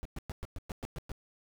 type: noise bursts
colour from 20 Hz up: brown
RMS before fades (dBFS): -38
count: 9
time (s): 0.03-1.117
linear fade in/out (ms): 0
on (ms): 23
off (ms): 110
effects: none

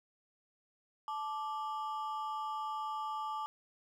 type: ring-modulated tone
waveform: triangle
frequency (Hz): 1023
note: C6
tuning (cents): -39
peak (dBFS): -31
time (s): 1.08-3.46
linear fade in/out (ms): 0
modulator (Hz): 153
effects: none

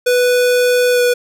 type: tone with pitch glide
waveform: square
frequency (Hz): 493.9 to 489.4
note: B4 to B4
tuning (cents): 0 to -16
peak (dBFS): -11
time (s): 0.06-1.14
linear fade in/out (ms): 10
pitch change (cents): -16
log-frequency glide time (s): 0.92-1.01
effects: none

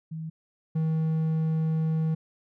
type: tone pair in turn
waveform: sine / triangle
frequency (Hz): 160 / 159.32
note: D#3 / D#3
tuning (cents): +49 / +41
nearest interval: unison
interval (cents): 8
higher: first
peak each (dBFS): -32 / -21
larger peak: second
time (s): 0.11-0.3 / 0.75-2.15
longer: second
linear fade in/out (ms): 10
effects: none

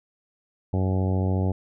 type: harmonic tone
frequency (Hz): 94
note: F#2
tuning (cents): +28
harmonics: 1 / 2 / 3 / 4 / 5 / 6 / 7 / 8 / 9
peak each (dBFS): -22 / -28 / -32 / -34 / -36 / -38 / -39 / -40 / -41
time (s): 0.73-1.52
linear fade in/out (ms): 5
effects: none

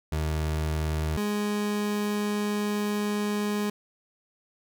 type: tone pair in turn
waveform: 30% pulse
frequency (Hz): 77.78 / 207.6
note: D#2 / G#3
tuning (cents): 0 / 0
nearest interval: octave + perfect fourth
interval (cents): 1700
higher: second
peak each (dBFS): -23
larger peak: neither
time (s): 0.12-1.17 / 1.17-3.7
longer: second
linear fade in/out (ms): 5
effects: none

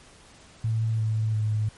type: tone with pitch steps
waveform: sine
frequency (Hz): 111.8 / 109.63 / 107.49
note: A2 / A2 / A2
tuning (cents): +28 / -6 / -40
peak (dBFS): -22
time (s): 0.64-1.69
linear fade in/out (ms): 5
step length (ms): 350
effects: pink hiss -52 dBFS RMS until 1.77 s + MP3 48 kbps

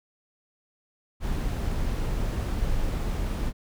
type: noise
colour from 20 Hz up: brown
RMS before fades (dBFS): -27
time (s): 1.2-3.53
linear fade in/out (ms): 50
effects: none

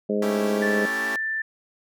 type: harmonic tone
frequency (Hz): 103.83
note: G#2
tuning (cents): 0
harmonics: 2 / 3 / 4 / 5 / 6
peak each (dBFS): -25 / -33 / -25 / -29 / -31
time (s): 0.09-0.86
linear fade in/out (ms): 10
type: chord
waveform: 10% pulse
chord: A dominant seventh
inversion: none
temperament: equal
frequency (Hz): 220 / 277.2 / 329.6 / 392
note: A3 / C#4 / E4 / G4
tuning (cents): 0 / 0 / 0 / 0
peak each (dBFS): -26 / -26 / -29 / -27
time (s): 0.22-1.16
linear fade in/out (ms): 2
type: tone with pitch glide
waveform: sine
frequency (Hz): 1755 to 1771.3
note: A6 to A6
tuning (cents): -5 to +11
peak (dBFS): -24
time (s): 0.62-1.42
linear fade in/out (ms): 5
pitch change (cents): +16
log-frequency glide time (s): 0.88-1.12
effects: none

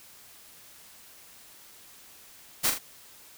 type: noise with echo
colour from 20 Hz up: white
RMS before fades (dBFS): -24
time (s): 2.63-2.71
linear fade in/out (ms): 20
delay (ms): 40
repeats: 2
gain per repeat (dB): -6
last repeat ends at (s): 2.79
effects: white hiss -52 dBFS RMS until 3.37 s

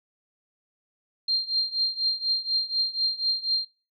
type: tone with tremolo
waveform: sine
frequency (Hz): 4186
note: C8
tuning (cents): 0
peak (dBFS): -19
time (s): 1.28-3.65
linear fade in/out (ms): 5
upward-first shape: triangle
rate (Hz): 4.1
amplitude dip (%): 90
effects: noise-tail reverb RT60 0.3 s tail -21 dB re dry

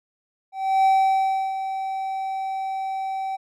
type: tone with ADSR envelope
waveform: triangle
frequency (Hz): 770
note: G5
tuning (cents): -31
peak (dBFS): -12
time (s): 0.52-3.37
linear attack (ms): 330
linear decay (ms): 680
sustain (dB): -11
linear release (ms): 20
effects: none

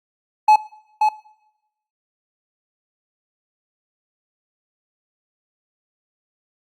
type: tone with echo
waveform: triangle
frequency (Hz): 855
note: A5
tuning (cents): -50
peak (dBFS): -6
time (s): 0.48-0.56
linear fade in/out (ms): 5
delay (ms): 530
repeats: 1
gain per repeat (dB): -5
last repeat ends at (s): 1.09
effects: noise-tail reverb RT60 0.9 s tail -21 dB re dry + Opus 48 kbps

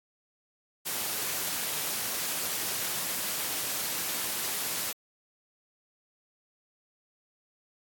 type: high-pass noise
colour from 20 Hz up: white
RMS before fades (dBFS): -32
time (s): 0.85-4.93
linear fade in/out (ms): 20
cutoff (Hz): 110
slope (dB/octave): 12
effects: AAC 64 kbps

